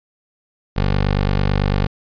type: tone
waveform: 15% pulse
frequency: 49 Hz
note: G1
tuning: in tune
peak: -9 dBFS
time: 0.76-1.87 s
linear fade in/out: 10 ms
effects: resampled to 11025 Hz